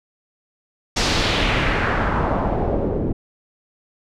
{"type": "noise with low-pass filter sweep", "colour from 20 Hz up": "pink", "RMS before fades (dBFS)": -20, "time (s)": [0.96, 3.13], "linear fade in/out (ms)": 10, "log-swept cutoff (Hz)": [5800, 340], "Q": 1.7, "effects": []}